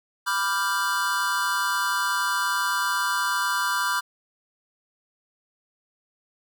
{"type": "chord", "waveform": "square", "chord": "G dominant seventh", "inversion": "first", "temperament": "equal", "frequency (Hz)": [987.8, 1174.7, 1396.9, 1568], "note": ["B5", "D6", "F6", "G6"], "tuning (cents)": [0, 0, 0, 0], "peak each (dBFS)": -29, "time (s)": [0.26, 4.01], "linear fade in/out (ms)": 20, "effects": []}